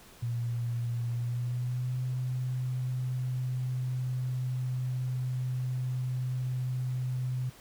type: tone with pitch glide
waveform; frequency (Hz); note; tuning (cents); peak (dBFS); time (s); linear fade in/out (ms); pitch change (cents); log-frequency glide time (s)
sine; 118.6 to 127.11; A#2 to C3; +30 to -50; -29; 0.22-7.5; 10; +120; 1.08-2
effects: pink hiss -54 dBFS RMS until 7.6 s